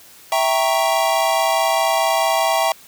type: chord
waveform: square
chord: E diminished seventh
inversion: none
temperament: equal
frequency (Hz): 659.3 / 784 / 932.3 / 1108.7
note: E5 / G5 / Bb5 / Db6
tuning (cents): 0 / 0 / 0 / 0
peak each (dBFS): -20 / -21 / -23 / -25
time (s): 0.32-2.72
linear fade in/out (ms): 2
effects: white hiss -45 dBFS RMS until 2.87 s